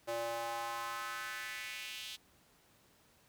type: tone with high-pass filter sweep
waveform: square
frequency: 116.54 Hz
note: A#2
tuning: in tune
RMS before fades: -41 dBFS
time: 0.07-2.17 s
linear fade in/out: 20 ms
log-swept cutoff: 520 to 3400 Hz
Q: 2.7
effects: pink hiss -67 dBFS RMS until 3.28 s + high-pass 60 Hz 12 dB/octave